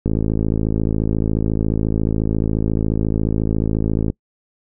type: click train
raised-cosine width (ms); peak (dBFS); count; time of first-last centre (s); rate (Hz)
3; -6; 220; 0.06-4.101; 54.2
effects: noise-tail reverb RT60 0.1 s tail -26 dB re dry